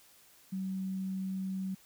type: tone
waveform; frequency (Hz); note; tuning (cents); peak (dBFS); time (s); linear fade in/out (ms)
sine; 190; F#3; +46; -33; 0.52-1.75; 10
effects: white hiss -61 dBFS RMS until 1.85 s